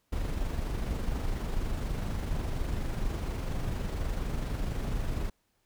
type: noise with amplitude modulation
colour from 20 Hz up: brown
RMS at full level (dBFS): -30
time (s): 0.12-5.3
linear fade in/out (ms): 10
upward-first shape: sine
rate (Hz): 24.2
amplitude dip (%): 35
effects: pink hiss -74 dBFS RMS until 5.65 s